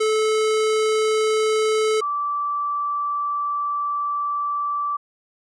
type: tone pair in turn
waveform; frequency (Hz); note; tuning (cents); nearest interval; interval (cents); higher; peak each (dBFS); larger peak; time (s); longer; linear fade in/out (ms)
square / sine; 434.3 / 1162.8; A4 / D6; -23 / -18; octave + perfect fourth; 1705; second; -18 / -21; first; 0-2.01 / 2.01-4.97; second; 10
effects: resampled to 22050 Hz